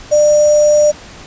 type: tone with sample-and-hold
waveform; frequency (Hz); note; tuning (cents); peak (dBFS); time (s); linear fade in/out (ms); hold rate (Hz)
sine; 597; D5; +28; -6; 0.11-0.92; 20; 6300
effects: pink hiss -35 dBFS RMS until 1.26 s + resampled to 16000 Hz